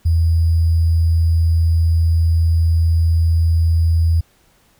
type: tone with sample-and-hold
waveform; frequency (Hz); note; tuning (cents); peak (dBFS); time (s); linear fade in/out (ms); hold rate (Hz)
sine; 82.4; E2; 0; -11; 0.05-4.21; 10; 4900
effects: pink hiss -56 dBFS RMS until 4.79 s